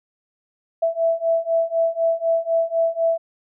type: beating tone pair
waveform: sine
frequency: 659.3 / 663.3 Hz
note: E5 / E5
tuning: 0 / +11 cents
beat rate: 4 Hz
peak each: -21 / -20 dBFS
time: 0.82-3.18 s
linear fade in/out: 10 ms
effects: none